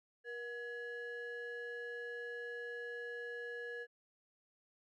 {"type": "ring-modulated tone", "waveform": "triangle", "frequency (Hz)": 604, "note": "D5", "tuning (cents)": 48, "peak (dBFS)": -37, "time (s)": [0.24, 3.87], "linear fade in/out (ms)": 50, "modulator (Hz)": 1080, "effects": []}